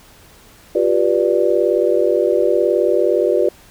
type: chord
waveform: sine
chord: G dominant seventh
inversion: third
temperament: just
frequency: 352.8 / 392 / 490 / 588 Hz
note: F4 / G4 / B4 / D5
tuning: +18 / 0 / -14 / +2 cents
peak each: -18 dBFS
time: 0.75-3.49 s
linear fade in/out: 5 ms
effects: pink hiss -46 dBFS RMS until 3.7 s